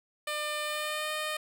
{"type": "tone with pitch glide", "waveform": "10% pulse", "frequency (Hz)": [600, 613], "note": ["D5", "D#5"], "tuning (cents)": [37, -26], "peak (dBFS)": -23, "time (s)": [0.27, 1.37], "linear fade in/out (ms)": 5, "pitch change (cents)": 37, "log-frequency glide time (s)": [0.65, 1.12], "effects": []}